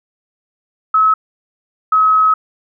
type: tone pair in turn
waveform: sine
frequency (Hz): 1289 / 1279.4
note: E6 / D#6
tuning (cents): -39 / +48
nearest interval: unison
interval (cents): 13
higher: first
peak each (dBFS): -8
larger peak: neither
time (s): 0.94-1.14 / 1.92-2.34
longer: second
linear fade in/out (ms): 5
effects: none